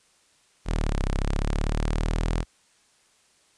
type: linear two-way sweep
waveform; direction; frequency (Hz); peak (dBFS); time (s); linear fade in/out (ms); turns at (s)
sawtooth; down then up; 42.11 to 32.89 to 41.95; -19; 0.65-2.45; 50; 1.02
effects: white hiss -62 dBFS RMS until 3.57 s + resampled to 22050 Hz